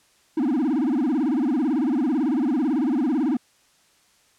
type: tone with vibrato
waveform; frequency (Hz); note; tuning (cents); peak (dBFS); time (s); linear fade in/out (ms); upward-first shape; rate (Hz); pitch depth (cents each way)
triangle; 277.2; C#4; 0; -17; 0.37-3.37; 5; sine; 18; 290
effects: white hiss -60 dBFS RMS until 4.38 s + low-pass 9000 Hz 12 dB/octave